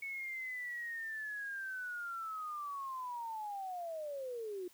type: linear sweep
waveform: sine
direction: down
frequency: 2217 to 348.5 Hz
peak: -39 dBFS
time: 0.02-4.68 s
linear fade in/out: 5 ms
effects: white hiss -64 dBFS RMS until 4.73 s